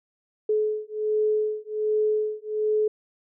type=beating tone pair; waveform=sine; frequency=427.3 / 428.6 Hz; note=G#4 / A4; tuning=+49 / -45 cents; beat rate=1.3 Hz; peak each=-25 dBFS; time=0.49-2.88 s; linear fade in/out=5 ms; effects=none